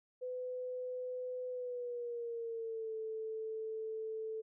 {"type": "tone with pitch glide", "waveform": "sine", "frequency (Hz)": [503, 440.4], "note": ["B4", "A4"], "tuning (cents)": [32, 2], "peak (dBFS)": -38, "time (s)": [0.21, 4.42], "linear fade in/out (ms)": 20, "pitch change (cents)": -230, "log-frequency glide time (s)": [1.49, 2.95], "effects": []}